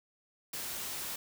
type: noise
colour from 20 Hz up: white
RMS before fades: -39 dBFS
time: 0.53-1.16 s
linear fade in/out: 5 ms
effects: none